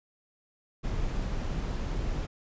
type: noise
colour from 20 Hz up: brown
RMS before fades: -31 dBFS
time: 0.83-2.27 s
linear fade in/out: 20 ms
effects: resampled to 16000 Hz